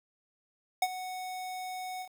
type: tone with ADSR envelope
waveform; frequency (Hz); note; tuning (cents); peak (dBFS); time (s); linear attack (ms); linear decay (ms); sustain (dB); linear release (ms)
square; 740; F#5; 0; -23; 0.82-2.09; 4; 46; -14; 84
effects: 9-bit